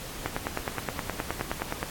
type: two click trains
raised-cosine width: 0.5 ms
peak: -13 / -23 dBFS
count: 16 / 6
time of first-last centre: 0.26-1.829 / 0.59-1.598 s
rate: 9.56 / 4.96 Hz
effects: pink hiss -39 dBFS RMS until 1.9 s + AAC 64 kbps